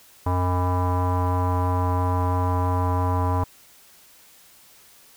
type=tone with low-pass filter; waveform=square; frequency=90.3 Hz; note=F#2; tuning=42 cents flat; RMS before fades=-22 dBFS; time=0.26-3.44 s; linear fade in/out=5 ms; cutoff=980 Hz; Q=5.3; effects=white hiss -52 dBFS RMS until 5.16 s